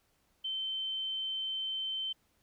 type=tone; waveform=sine; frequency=3092 Hz; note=G7; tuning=24 cents flat; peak=-33 dBFS; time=0.44-2.13 s; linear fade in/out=10 ms; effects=pink hiss -73 dBFS RMS until 2.42 s